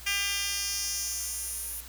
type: tone with high-pass filter sweep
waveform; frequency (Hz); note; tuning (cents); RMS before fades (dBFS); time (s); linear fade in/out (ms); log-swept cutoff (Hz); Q
10% pulse; 399.9; G4; +35; -32; 0.06-1.81; 10; 2600 to 12000; 1.6
effects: added 60 Hz sine -47 dBFS peak until 1.88 s + white hiss -47 dBFS RMS until 1.88 s